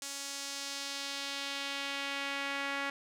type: tone with band-pass filter sweep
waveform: sawtooth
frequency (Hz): 278.7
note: C#4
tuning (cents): +9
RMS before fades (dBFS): -38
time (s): 0.02-2.9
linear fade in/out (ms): 2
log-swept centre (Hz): 7100 to 1900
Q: 1.3
effects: none